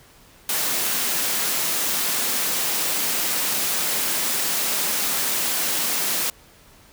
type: high-pass noise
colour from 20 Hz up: white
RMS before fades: -23 dBFS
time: 0.49-6.3 s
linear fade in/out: 2 ms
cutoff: 150 Hz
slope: 48 dB/octave
effects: pink hiss -51 dBFS RMS until 6.92 s